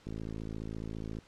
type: click train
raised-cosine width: 3 ms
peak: -27 dBFS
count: 62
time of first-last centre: 0.07-1.187 s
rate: 54.6 Hz
effects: pink hiss -61 dBFS RMS until 1.27 s + low-pass 6000 Hz 12 dB/octave